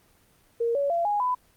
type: tone with pitch steps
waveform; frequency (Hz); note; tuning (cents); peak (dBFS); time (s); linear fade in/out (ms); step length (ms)
sine; 466.2 / 564.1 / 682.6 / 825.9 / 999.3; A#4 / C#5 / F5 / G#5 / B5; 0 / +30 / -40 / -10 / +20; -22; 0.6-1.35; 10; 150
effects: pink hiss -61 dBFS RMS until 1.56 s + Opus 24 kbps